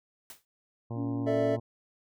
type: noise with exponential decay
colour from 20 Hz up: white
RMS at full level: -42 dBFS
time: 0.3-0.45 s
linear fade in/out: 1 ms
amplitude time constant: 31 ms
type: harmonic tone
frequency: 116.54 Hz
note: A#2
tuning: in tune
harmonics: 1 / 2 / 3 / 4 / 5 / 6 / 7 / 8 / 9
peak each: -34 / -40 / -44 / -46 / -48 / -50 / -51 / -52 / -53 dBFS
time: 0.9-1.6 s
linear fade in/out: 10 ms
type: tone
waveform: sine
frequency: 280.2 Hz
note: C#4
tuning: 19 cents sharp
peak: -31 dBFS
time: 0.95-1.58 s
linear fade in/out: 50 ms
type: chord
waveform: triangle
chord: A suspended fourth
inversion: none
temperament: equal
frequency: 440 / 587.3 / 659.3 Hz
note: A4 / D5 / E5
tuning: 0 / 0 / 0 cents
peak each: -28 dBFS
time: 1.26-1.57 s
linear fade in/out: 20 ms
effects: none